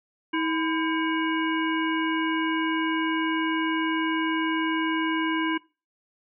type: harmonic tone with a mistuned harmonic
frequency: 320 Hz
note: D#4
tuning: 49 cents sharp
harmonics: 1 / 3 / 5 / 7 / 9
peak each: -25 / -30 / -32 / -33 / -35 dBFS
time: 0.33-5.58 s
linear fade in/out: 10 ms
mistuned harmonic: 3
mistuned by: +82 cents
effects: noise-tail reverb RT60 0.3 s tail -21 dB re dry